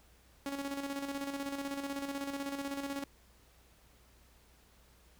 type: tone with tremolo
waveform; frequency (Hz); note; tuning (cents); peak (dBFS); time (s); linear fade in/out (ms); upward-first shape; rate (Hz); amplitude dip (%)
sawtooth; 278.5; C#4; +8; -31; 0.46-3.04; 2; square; 16; 50
effects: added 60 Hz sine -64 dBFS peak until 5.19 s + pink hiss -65 dBFS RMS until 5.19 s